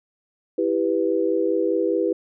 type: chord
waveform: sine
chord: E minor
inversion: none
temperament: equal with one note detuned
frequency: 329.6 / 394.5 / 493.9 Hz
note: E4 / G4 / B4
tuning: 0 / +11 / 0 cents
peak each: -23 dBFS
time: 0.58-2.13 s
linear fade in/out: 5 ms
effects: none